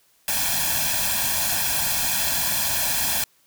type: noise with comb filter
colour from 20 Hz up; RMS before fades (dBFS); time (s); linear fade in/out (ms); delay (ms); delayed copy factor
white; -23; 0.28-3.24; 2; 1.2; +0.85
effects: white hiss -61 dBFS RMS until 3.46 s